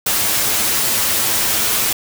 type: noise with comb filter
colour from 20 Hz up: white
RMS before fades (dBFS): -17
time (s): 0.06-1.93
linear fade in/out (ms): 5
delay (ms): 9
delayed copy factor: +0.55
effects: none

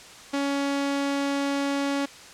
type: tone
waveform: sawtooth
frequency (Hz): 280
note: C#4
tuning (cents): +18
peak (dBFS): -20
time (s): 0.33-2.06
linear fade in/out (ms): 10
effects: white hiss -45 dBFS RMS until 2.33 s + low-pass 7000 Hz 12 dB/octave

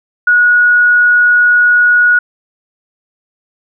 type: tone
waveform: sine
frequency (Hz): 1456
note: F#6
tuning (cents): -28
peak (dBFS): -5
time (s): 0.27-2.19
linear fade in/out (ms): 5
effects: none

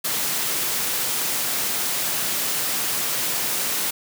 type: high-pass noise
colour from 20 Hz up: white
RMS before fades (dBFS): -24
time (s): 0.04-3.91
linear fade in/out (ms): 10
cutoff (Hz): 110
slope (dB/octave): 48
effects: none

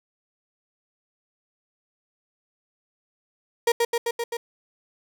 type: tone with echo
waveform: 35% pulse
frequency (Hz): 469.5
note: A#4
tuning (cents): +12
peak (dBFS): -15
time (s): 3.67-3.72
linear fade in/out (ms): 5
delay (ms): 130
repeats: 5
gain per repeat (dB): -2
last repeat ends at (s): 4.37
effects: none

